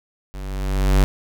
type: tone with level ramp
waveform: square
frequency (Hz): 48.03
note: G1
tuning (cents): -35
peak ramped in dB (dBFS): -31 to -11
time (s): 0.34-1.04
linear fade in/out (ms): 0
effects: none